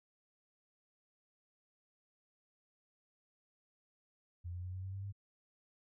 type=tone with pitch steps; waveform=sine; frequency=87.31 / 89.25 / 91.23 / 93.25 / 95.32 / 97.44 / 99.6 Hz; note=F2 / F2 / F#2 / F#2 / G2 / G2 / G2; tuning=0 / +38 / -24 / +14 / -48 / -10 / +28 cents; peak=-40 dBFS; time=4.44-5.126 s; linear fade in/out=20 ms; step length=98 ms; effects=none